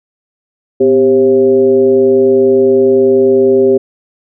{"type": "tone with frequency modulation", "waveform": "sine", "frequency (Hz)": 394.5, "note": "G4", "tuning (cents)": 11, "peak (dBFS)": -5, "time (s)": [0.8, 3.78], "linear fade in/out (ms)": 10, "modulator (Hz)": 141, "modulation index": 0.73, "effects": []}